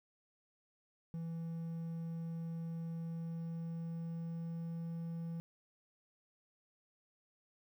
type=tone with pitch glide; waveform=triangle; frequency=165.5 to 166.65 Hz; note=E3 to E3; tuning=+7 to +19 cents; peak=-37 dBFS; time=1.14-5.4 s; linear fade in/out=0 ms; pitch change=+12 cents; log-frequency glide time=2.96-4.85 s; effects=12-bit